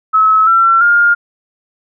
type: tone with pitch steps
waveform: sine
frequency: 1292 / 1350.8 / 1412.2 Hz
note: E6 / E6 / F6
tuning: -35 / +42 / +19 cents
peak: -6 dBFS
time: 0.13-1.15 s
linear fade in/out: 20 ms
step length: 340 ms
effects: none